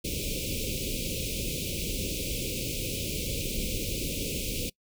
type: band-stop noise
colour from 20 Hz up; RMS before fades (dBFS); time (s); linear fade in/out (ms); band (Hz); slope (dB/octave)
pink; -32; 0.04-4.7; 10; 570 to 2300; 96
effects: noise-tail reverb RT60 0.1 s tail -24 dB re dry